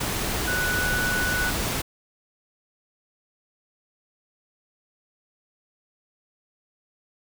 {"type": "tone in noise", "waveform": "sine", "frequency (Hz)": 1480, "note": "F#6", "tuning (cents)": 0, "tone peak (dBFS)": -24, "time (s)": [0.47, 1.5], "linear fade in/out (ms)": 10, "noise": "pink", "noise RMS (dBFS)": -27, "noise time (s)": [0, 1.82], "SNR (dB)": 0, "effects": []}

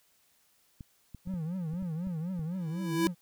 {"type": "clicks", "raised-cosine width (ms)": 5, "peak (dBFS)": -31, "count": 8, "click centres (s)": [0.808, 1.147, 1.274, 1.339, 1.737, 1.825, 2.071, 2.393]}
{"type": "tone with vibrato", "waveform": "triangle", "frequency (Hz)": 171.7, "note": "F3", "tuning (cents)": -29, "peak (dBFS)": -30, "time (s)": [1.25, 3.15], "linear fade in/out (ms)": 50, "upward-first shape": "triangle", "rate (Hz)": 4, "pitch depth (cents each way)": 210}
{"type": "tone with exponential growth", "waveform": "square", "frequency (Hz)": 331.3, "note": "E4", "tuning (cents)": 9, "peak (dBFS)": -23, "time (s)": [2.51, 3.07], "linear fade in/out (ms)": 0, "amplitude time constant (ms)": 120}
{"effects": ["white hiss -68 dBFS RMS until 3.21 s"]}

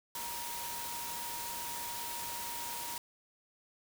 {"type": "tone in noise", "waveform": "sine", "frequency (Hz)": 945, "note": "A#5", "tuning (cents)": 23, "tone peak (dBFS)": -43, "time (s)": [0.15, 2.98], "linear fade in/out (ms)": 2, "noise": "white", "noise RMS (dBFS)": -41, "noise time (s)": [0.15, 2.98], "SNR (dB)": -5, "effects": []}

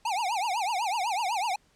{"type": "tone with vibrato", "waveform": "square", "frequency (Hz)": 830.6, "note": "G#5", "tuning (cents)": 0, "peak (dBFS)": -27, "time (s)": [0.05, 1.56], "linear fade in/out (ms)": 5, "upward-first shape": "triangle", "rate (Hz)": 8, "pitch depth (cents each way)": 300, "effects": ["pink hiss -65 dBFS RMS until 1.75 s", "low-pass 9000 Hz 12 dB/octave"]}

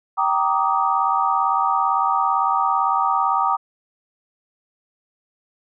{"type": "chord", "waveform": "sine", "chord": "Eb major seventh", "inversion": "first", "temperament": "just", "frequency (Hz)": [777.8, 933.4, 1166.7, 1244.5], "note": ["G5", "Bb5", "D6", "Eb6"], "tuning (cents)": [-14, 2, -12, 0], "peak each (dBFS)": -22, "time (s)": [0.17, 3.57], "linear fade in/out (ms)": 20, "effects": []}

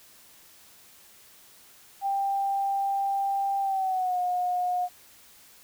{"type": "tone with pitch glide", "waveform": "sine", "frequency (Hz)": [790, 720.3], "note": ["G5", "F#5"], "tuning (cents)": [13, -47], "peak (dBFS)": -24, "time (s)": [2.01, 4.89], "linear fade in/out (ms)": 50, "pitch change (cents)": -160, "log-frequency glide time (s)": [3.61, 4.19], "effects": ["white hiss -54 dBFS RMS until 5.63 s"]}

